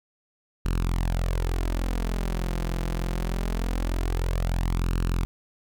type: tone with flanger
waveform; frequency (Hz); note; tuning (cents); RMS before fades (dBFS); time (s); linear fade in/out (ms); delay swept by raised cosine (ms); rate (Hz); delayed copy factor
sawtooth; 43.31; F1; -14; -26; 0.65-5.25; 0; 0.71 to 5.91; 0.23; +0.6
effects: none